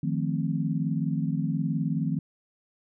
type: chord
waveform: sine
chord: F dominant seventh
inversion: third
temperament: equal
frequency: 155.56 / 174.61 / 220 / 261.6 Hz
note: Eb3 / F3 / A3 / C4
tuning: 0 / 0 / 0 / 0 cents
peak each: -28 / -30 / -32 / -32 dBFS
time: 0.03-2.19 s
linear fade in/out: 5 ms
effects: none